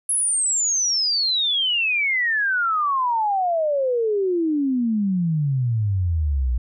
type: exponential sweep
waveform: sine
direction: down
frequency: 10830 to 58.2 Hz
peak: -18 dBFS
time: 0.09-6.58 s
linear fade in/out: 5 ms
effects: none